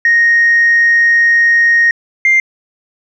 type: tone pair in turn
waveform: sine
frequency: 1864.7 / 2101 Hz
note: A#6 / C7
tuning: 0 / +7 cents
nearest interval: major second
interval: 207 cents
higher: second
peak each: -5 dBFS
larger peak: neither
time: 0.05-1.91 / 2.25-2.4 s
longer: first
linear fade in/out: 2 ms
effects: tanh soft clip ceiling -3 dBFS